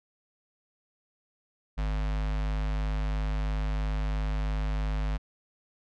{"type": "tone with notch filter", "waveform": "square", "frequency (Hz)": 51.5, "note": "G#1", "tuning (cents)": -14, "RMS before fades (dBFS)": -29, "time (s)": [1.77, 5.18], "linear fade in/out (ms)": 20, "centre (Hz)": 360, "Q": 1.4, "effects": ["low-pass 4000 Hz 12 dB/octave"]}